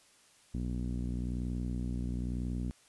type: tone with low-pass filter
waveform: sawtooth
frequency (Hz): 61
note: B1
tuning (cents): -21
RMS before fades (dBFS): -35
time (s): 0.54-2.71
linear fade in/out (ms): 0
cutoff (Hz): 240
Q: 2.5
effects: white hiss -63 dBFS RMS until 2.88 s + resampled to 24000 Hz